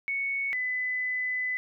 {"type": "tone pair in turn", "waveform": "sine", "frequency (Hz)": [2217, 2006], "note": ["C#7", "B6"], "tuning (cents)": [0, 26], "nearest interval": "major second", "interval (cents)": 174, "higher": "first", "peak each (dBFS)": -27, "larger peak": "neither", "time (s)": [[0.08, 0.53], [0.53, 1.57]], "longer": "second", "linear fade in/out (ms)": 0, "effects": []}